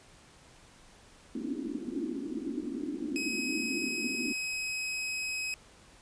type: band-pass noise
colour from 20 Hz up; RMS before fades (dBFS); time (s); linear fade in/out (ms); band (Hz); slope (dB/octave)
white; -36; 1.35-4.33; 5; 240 to 320; 48
type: tone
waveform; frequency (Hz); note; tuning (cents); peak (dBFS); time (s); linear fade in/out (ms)
sawtooth; 2541; D#7; +36; -29; 3.16-5.54; 0
effects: pink hiss -57 dBFS RMS until 6.01 s + resampled to 22050 Hz